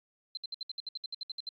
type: tone bursts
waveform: sine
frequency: 4100 Hz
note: C8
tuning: 36 cents flat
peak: -35 dBFS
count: 14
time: 0.35-1.49 s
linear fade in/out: 2 ms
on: 22 ms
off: 64 ms
effects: AAC 64 kbps